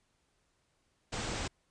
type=low-pass noise; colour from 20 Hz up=pink; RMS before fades=-37 dBFS; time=1.12-1.48 s; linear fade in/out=10 ms; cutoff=8500 Hz; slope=96 dB/octave; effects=pink hiss -75 dBFS RMS until 1.7 s + resampled to 22050 Hz